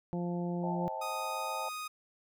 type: harmonic tone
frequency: 174.61 Hz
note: F3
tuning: in tune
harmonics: 1 / 2 / 3 / 4 / 5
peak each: -33 / -39 / -43 / -45 / -47 dBFS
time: 0.13-0.88 s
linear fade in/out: 0 ms
type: chord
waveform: sine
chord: A half-diminished seventh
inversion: first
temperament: just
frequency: 528 / 633.6 / 792 / 880 Hz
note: C5 / Eb5 / G5 / A5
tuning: +16 / +31 / +18 / 0 cents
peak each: -43 / -42 / -42 / -38 dBFS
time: 0.63-1.69 s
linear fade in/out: 5 ms
type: tone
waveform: sawtooth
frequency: 1244.5 Hz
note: D#6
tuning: in tune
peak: -34 dBFS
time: 1.01-1.88 s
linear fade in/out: 10 ms
effects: none